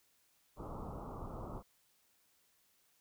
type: low-pass noise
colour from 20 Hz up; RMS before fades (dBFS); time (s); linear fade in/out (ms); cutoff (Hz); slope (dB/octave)
pink; -45; 0.56-1.63; 50; 1300; 96
effects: white hiss -73 dBFS RMS until 3 s